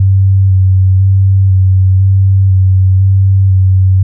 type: tone with vibrato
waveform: sine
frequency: 95.4 Hz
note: G2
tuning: 47 cents flat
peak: -4 dBFS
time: 0-4.03 s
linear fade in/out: 5 ms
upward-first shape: square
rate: 1 Hz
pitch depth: 19 cents each way
effects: none